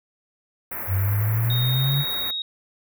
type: band-stop noise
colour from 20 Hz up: white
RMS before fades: -31 dBFS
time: 0.71-2.31 s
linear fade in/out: 5 ms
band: 2200 to 12000 Hz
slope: 48 dB/octave
type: exponential sweep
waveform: sine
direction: up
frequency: 92.5 to 143.9 Hz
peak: -19 dBFS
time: 0.87-2.05 s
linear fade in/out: 50 ms
type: tone with pitch glide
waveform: sine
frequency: 3721 to 3771 Hz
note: A#7 to A#7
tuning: -4 to +19 cents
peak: -25 dBFS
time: 1.5-2.42 s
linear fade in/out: 2 ms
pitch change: +23 cents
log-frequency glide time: 1.8-2.01 s
effects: none